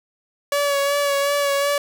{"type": "tone with vibrato", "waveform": "sawtooth", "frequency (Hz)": 567, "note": "C#5", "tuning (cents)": 39, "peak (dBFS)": -14, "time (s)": [0.52, 1.78], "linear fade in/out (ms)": 2, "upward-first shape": "sine", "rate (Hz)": 2.7, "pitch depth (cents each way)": 25, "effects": []}